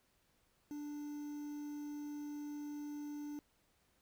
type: tone with quantisation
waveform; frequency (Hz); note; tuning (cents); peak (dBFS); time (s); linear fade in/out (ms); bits
triangle; 293.7; D4; 0; -40; 0.71-3.39; 0; 10
effects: pink hiss -75 dBFS RMS until 4.01 s